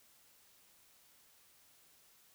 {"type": "silence", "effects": ["white hiss -66 dBFS RMS until 2.34 s"]}